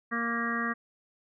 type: harmonic tone with a mistuned harmonic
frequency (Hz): 233.1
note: A#3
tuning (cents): 0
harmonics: 1 / 2 / 3 / 5 / 6 / 7 / 8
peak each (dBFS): -33 / -41 / -43 / -33 / -41 / -35 / -34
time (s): 0.11-0.74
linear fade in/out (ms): 20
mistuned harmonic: 8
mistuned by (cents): +21
effects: none